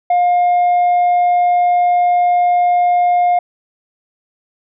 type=tone; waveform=sine; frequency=710 Hz; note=F5; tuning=28 cents sharp; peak=-7 dBFS; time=0.1-3.39 s; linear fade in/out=5 ms; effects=tanh soft clip ceiling -9 dBFS